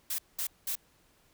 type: noise bursts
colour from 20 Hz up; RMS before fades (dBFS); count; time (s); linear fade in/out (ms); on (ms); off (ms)
blue; -33; 3; 0.1-0.755; 5; 85; 200
effects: pink hiss -66 dBFS RMS until 1.33 s